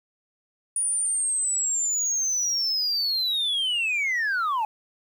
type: linear sweep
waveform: sine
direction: down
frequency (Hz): 9630 to 830.6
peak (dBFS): -20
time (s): 0.76-4.65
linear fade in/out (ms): 2
effects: tanh soft clip ceiling -21 dBFS + 9-bit